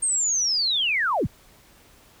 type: linear sweep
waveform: sine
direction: down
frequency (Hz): 8630 to 35.82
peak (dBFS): -20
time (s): 0.02-1.27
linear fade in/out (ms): 10
effects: pink hiss -54 dBFS RMS until 2.2 s